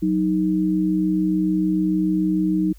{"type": "tone pair together", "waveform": "sine", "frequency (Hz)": [185.4, 312.2], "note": ["F#3", "D#4"], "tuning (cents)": [4, 6], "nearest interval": "major sixth", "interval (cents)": 902, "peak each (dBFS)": [-21, -19], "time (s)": [0.02, 2.73], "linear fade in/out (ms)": 10, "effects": ["added 50 Hz sine -42 dBFS peak until 2.78 s", "white hiss -58 dBFS RMS until 2.78 s"]}